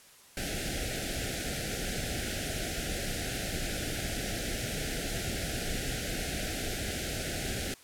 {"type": "band-stop noise", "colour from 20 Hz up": "pink", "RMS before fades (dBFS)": -34, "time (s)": [0.37, 7.74], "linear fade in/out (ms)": 2, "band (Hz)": [780, 1400], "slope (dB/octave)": 96, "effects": ["white hiss -56 dBFS RMS until 7.83 s", "low-pass 12000 Hz 12 dB/octave"]}